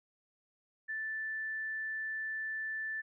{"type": "tone", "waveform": "sine", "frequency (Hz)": 1760, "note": "A6", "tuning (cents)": 0, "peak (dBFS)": -35, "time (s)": [0.88, 3.02], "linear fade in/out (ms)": 20, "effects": []}